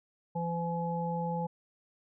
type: harmonic tone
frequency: 169.5 Hz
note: E3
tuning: 49 cents sharp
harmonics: 1 / 3 / 5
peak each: -33 / -37 / -35 dBFS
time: 0.35-1.47 s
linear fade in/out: 10 ms
effects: none